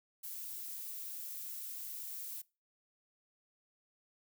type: noise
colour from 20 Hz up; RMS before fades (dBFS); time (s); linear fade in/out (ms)
violet; -44; 0.23-2.42; 10
effects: noise-tail reverb RT60 0.3 s tail -23 dB re dry